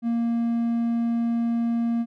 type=tone; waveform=triangle; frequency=233.1 Hz; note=A#3; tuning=in tune; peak=-19 dBFS; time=0.02-2.06 s; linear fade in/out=50 ms; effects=none